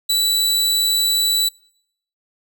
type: tone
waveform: sawtooth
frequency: 3951 Hz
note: B7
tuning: in tune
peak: -12 dBFS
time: 0.09-1.49 s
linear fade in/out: 10 ms
effects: noise-tail reverb RT60 0.7 s tail -26 dB re dry